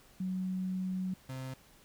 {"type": "tone pair in turn", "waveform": ["sine", "35% pulse"], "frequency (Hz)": [186, 130.99], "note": ["F#3", "C3"], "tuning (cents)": [9, 2], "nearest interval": "tritone", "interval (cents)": 607, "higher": "first", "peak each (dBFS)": [-32, -37], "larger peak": "first", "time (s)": [[0.2, 1.14], [1.29, 1.54]], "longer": "first", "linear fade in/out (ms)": 5, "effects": ["pink hiss -61 dBFS RMS until 1.84 s"]}